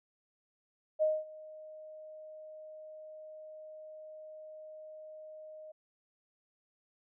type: tone with ADSR envelope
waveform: sine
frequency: 621 Hz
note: D#5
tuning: 3 cents flat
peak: -24 dBFS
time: 0.99-5.72 s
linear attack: 32 ms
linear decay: 220 ms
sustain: -22 dB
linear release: 9 ms
effects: none